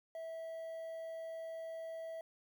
triangle tone with quantisation, 653 Hz, E5, 17 cents flat, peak -40 dBFS, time 0.15-2.21 s, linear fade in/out 2 ms, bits 11, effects none

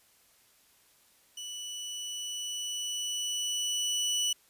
25% pulse tone with level ramp, 2960 Hz, F#7, in tune, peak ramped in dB -35 to -23 dBFS, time 1.37-4.33 s, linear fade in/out 5 ms, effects white hiss -64 dBFS RMS until 4.49 s + resampled to 32000 Hz

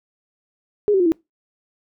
sine tone with pitch steps, 415.3 / 383 / 353.3 / 325.8 Hz, G#4 / G4 / F4 / E4, 0 / -40 / +20 / -20 cents, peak -13 dBFS, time 0.88-1.12 s, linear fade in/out 0 ms, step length 60 ms, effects noise-tail reverb RT60 0.2 s tail -24 dB re dry

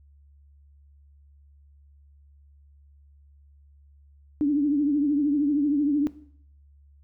sine tone with vibrato, 290 Hz, D4, 22 cents flat, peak -19 dBFS, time 4.41-6.07 s, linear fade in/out 0 ms, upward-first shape triangle, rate 13 Hz, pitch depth 90 cents each way, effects noise-tail reverb RT60 0.6 s tail -17 dB re dry + added 71 Hz sine -52 dBFS peak until 7.03 s

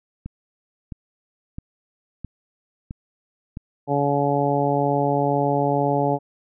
click train, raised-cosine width 5 ms, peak -19 dBFS, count 6, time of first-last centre 0.26-3.571 s, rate 1.51 Hz
harmonic tone, 142.1 Hz, C#3, 43 cents sharp, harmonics 1 / 2 / 3 / 4 / 5 / 6, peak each -25 / -25 / -25 / -25 / -25 / -25 dBFS, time 3.87-6.19 s, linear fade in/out 50 ms
effects none

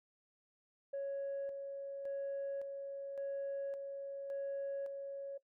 sine tone with tremolo, 554.4 Hz, C#5, in tune, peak -35 dBFS, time 0.93-5.38 s, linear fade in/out 10 ms, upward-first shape square, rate 0.89 Hz, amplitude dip 45%, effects noise-tail reverb RT60 0.1 s tail -18 dB re dry + tanh soft clip ceiling -35 dBFS

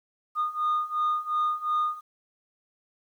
sine beating tone pair, 1224 / 1226.8 Hz, D#6 / D#6, -29 / -25 cents, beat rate 2.8 Hz, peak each -27 / -25 dBFS, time 0.35-2.01 s, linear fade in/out 50 ms, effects tanh soft clip ceiling -20 dBFS + 10-bit

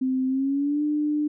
sine tone with pitch glide, 260 to 298.7 Hz, C4 to D4, -11 to +29 cents, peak -21 dBFS, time 0.01-1.28 s, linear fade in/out 10 ms, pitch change +240 cents, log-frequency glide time 0.27-0.83 s, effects none

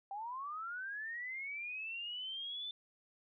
sine linear sweep, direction up, 772 to 3543 Hz, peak -40 dBFS, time 0.11-2.71 s, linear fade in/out 2 ms, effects none

